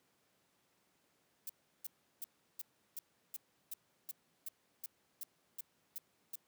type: noise bursts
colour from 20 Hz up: violet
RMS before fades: -43 dBFS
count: 14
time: 1.47-6.356 s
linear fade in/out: 2 ms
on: 24 ms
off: 350 ms
effects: pink hiss -75 dBFS RMS until 6.47 s + high-pass 150 Hz 12 dB/octave